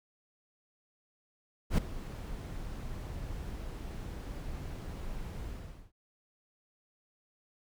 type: noise with ADSR envelope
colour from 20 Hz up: brown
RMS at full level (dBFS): -23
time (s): 1.7-5.92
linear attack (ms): 82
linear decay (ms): 3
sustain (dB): -17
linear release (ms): 470
effects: none